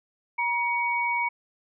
sine tone pair together, 952.5 / 2246 Hz, A#5 / C#7, +37 / +22 cents, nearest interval octave + minor third, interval 1485 cents, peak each -26 dBFS, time 0.38-1.29 s, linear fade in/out 10 ms, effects none

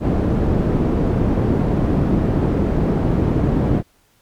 white low-pass noise, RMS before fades -17 dBFS, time 0-3.83 s, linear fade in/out 50 ms, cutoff 280 Hz, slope 12 dB/octave, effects pink hiss -58 dBFS RMS until 4.21 s + MP3 96 kbps

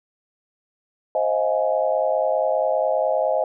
sine chord, F minor seventh, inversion second, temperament just, 523.8 / 628.6 / 698.5 / 838.1 Hz, C5 / Eb5 / F5 / Ab5, +2 / +18 / 0 / +16 cents, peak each -23 / -21 / -26 / -27 dBFS, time 1.15-3.44 s, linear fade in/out 2 ms, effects none

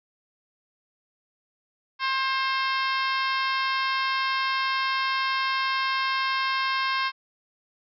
harmonic tone, 531 Hz, C5, 25 cents sharp, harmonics 2 / 3 / 4 / 5 / 6 / 7 / 8 / 9 / 10, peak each -26 / -30 / -32 / -34 / -36 / -37 / -38 / -39 / -40 dBFS, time 1.99-7.12 s, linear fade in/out 50 ms, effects none

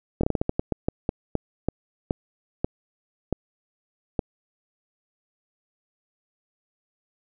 slowing click train, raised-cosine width 2 ms, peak -9 dBFS, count 17, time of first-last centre 0.21-4.192 s, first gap 24 ms, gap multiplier 1.27, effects none

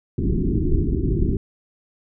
pink low-pass noise, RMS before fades -20 dBFS, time 0.18-1.37 s, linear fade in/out 2 ms, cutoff 400 Hz, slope 96 dB/octave, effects none

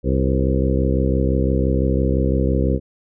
harmonic tone with a mistuned harmonic, 65.9 Hz, C2, 13 cents sharp, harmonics 1 / 2 / 3 / 4 / 5 / 6 / 7 / 8, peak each -19 / -22 / -24 / -25 / -26 / -27 / -27 / -28 dBFS, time 0.03-2.8 s, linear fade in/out 50 ms, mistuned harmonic 7, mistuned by +50 cents, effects none

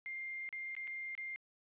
sine tone with dropouts, 2108 Hz, C7, 12 cents sharp, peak -40 dBFS, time 0.06-1.36 s, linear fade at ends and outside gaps 0 ms, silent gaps 0.49-0.527 / 0.751-0.766 / 0.872-0.876 / 1.151-1.178 s, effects resampled to 8000 Hz + 12-bit

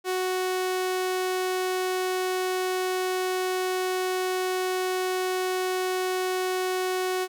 sawtooth tone, 370 Hz, F#4, in tune, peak -21 dBFS, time 0.04-7.28 s, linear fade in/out 50 ms, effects none

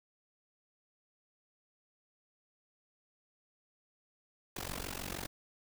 pink noise with amplitude modulation, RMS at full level -37 dBFS, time 4.56-5.27 s, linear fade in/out 5 ms, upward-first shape sine, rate 46.4 Hz, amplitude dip 95%, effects none

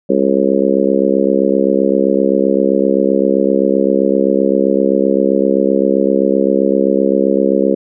harmonic tone, 67.7 Hz, C#2, 40 cents flat, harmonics 3 / 4 / 5 / 6 / 7 / 8, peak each -17 / -17 / -17 / -17 / -17 / -17 dBFS, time 0.09-7.75 s, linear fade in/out 10 ms, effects none

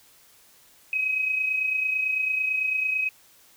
sine tone pair together, 2508 / 2537 Hz, D#7 / D#7, +13 / +33 cents, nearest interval unison, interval 20 cents, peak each -32 / -23 dBFS, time 0.93-3.09 s, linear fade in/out 2 ms, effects white hiss -56 dBFS RMS until 3.56 s

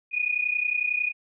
sine tone pair together, 2448 / 2479 Hz, D#7 / D#7, -29 / -7 cents, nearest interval unison, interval 22 cents, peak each -26 dBFS, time 0.11-1.13 s, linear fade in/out 50 ms, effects none

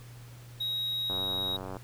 triangle tone, 3803 Hz, A#7, 34 cents sharp, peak -28 dBFS, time 0.6-1.57 s, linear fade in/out 10 ms
click train, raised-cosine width 1 ms, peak -25 dBFS, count 64, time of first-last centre 1.1-1.768 s, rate 94.3 Hz
effects added 120 Hz sine -46 dBFS peak until 1.83 s + pink hiss -55 dBFS RMS until 1.83 s

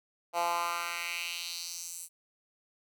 10% pulse tone with high-pass filter sweep, 171.7 Hz, F3, 29 cents flat, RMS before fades -35 dBFS, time 0.33-2.09 s, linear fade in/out 50 ms, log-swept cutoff 700 to 9100 Hz, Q 2.4, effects none

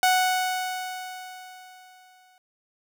sawtooth tone with exponential decay, 740 Hz, F#5, in tune, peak -13 dBFS, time 0.03-2.38 s, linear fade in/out 1 ms, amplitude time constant 510 ms, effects none

